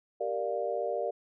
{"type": "chord", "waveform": "sine", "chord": "G minor seventh", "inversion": "none", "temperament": "equal with one note detuned", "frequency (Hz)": [392, 466.2, 590.4, 698.5], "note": ["G4", "Bb4", "D5", "F5"], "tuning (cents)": [0, 0, 9, 0], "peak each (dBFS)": [-37, -34, -33, -36], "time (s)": [0.2, 1.11], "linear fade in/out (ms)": 10, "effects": []}